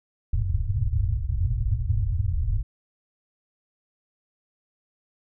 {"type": "low-pass noise", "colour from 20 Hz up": "white", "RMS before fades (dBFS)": -24, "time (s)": [0.33, 2.63], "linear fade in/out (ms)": 5, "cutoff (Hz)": 120, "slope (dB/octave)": 96, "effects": []}